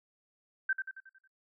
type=tone with echo; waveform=sine; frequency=1555 Hz; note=G6; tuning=14 cents flat; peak=-26 dBFS; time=0.69-0.73 s; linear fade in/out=5 ms; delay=91 ms; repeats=6; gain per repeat=-6 dB; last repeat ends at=1.276 s; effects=noise-tail reverb RT60 0.1 s tail -23 dB re dry